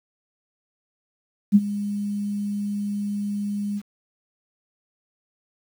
sine tone with ADSR envelope, 204.2 Hz, G#3, 29 cents flat, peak -8 dBFS, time 1.52-3.82 s, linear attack 34 ms, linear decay 41 ms, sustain -16 dB, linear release 49 ms, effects 8-bit

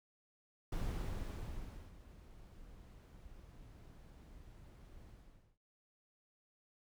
brown noise with ADSR envelope, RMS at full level -38 dBFS, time 0.72-5.58 s, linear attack 5 ms, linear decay 1200 ms, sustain -18 dB, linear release 480 ms, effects none

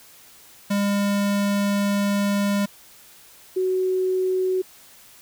square / sine tone pair in turn, 201.8 / 372.5 Hz, G#3 / F#4, -49 / +12 cents, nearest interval major seventh, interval 1061 cents, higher second, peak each -20 / -19 dBFS, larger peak second, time 0.7-2.66 / 3.56-4.62 s, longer first, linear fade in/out 10 ms, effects white hiss -49 dBFS RMS until 5.21 s

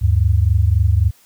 sine tone pair together, 76.4 / 100.07 Hz, D#2 / G2, -31 / +36 cents, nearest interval perfect fourth, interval 467 cents, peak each -14 dBFS, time 0.01-1.11 s, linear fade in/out 20 ms, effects white hiss -52 dBFS RMS until 1.25 s

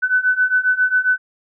sine beating tone pair, 1500 / 1507.4 Hz, F#6 / F#6, +23 / +32 cents, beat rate 7.4 Hz, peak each -18 / -16 dBFS, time 0.02-1.18 s, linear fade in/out 20 ms, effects none

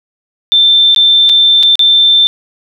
sine tone with dropouts, 3560 Hz, A7, 20 cents sharp, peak -4 dBFS, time 0.52-2.27 s, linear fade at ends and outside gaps 0 ms, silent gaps 0.947-0.962 / 1.292-1.296 / 1.628-1.633 / 1.755-1.793 s, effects none

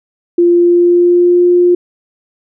sine tone with pitch glide, 346.8 to 353.7 Hz, F4 to F4, -12 to +22 cents, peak -5 dBFS, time 0.38-1.75 s, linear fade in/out 5 ms, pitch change +34 cents, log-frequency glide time 0.49-1.46 s, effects none

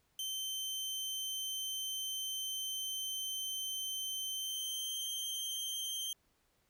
sawtooth tone with pitch glide, 3100 to 3147 Hz, G7 to G7, -20 to +6 cents, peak -34 dBFS, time 0.19-6.13 s, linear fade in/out 2 ms, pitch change +26 cents, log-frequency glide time 4.35-5 s, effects pink hiss -75 dBFS RMS until 6.69 s

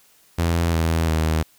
sawtooth tone with pitch steps, 84.3 / 81.81 / 79.38 Hz, E2 / E2 / D#2, +39 / -13 / +35 cents, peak -14 dBFS, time 0.38-1.43 s, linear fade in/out 10 ms, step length 350 ms, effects white hiss -56 dBFS RMS until 1.58 s

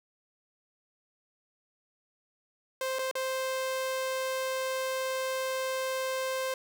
sawtooth tone with dropouts, 523.3 Hz, C5, in tune, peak -26 dBFS, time 2.81-6.54 s, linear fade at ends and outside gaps 2 ms, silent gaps 2.987-2.991 / 3.113-3.153 s, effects none

